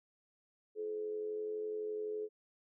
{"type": "tone with amplitude modulation", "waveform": "sine", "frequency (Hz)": 427.3, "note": "G#4", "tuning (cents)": 49, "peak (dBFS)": -34, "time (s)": [0.75, 2.29], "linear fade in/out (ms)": 50, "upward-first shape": "sine", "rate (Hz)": 91.9, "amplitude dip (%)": 50, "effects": []}